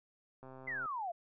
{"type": "click train", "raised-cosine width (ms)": 1, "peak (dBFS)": -38, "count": 57, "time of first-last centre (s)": [0.43, 0.857], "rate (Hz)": 131}
{"type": "exponential sweep", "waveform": "sine", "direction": "down", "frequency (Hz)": [2100, 659.3], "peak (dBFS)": -36, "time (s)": [0.67, 1.12], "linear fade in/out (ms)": 10}
{"effects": []}